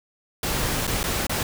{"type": "noise with dropouts", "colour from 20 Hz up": "pink", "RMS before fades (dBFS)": -25, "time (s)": [0.43, 1.43], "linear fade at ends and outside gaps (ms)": 2, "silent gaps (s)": [[0.869, 0.876], [1.031, 1.039], [1.268, 1.295]], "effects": []}